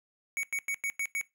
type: tone bursts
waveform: square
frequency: 2235 Hz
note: C#7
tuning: 14 cents sharp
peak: -30 dBFS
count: 6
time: 0.37-1.212 s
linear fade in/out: 0 ms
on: 62 ms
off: 94 ms
effects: noise-tail reverb RT60 0.2 s tail -19 dB re dry